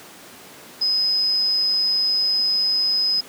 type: tone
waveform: sine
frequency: 5050 Hz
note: D#8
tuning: 25 cents sharp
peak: -17 dBFS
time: 0.81-3.21 s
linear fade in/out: 10 ms
effects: pink hiss -42 dBFS RMS until 3.28 s + high-pass 200 Hz 12 dB/octave